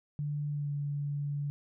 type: tone with pitch glide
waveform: sine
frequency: 146.83 to 144.06 Hz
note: D3 to D3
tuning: 0 to -33 cents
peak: -31 dBFS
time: 0.19-1.5 s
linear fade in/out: 0 ms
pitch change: -33 cents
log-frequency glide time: 0.5-0.71 s
effects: none